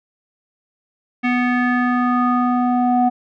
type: tone with low-pass filter sweep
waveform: square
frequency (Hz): 246.9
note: B3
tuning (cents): 0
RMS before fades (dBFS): -17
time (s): 1.23-3.1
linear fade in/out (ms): 20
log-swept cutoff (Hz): 2300 to 760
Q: 4.2
effects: none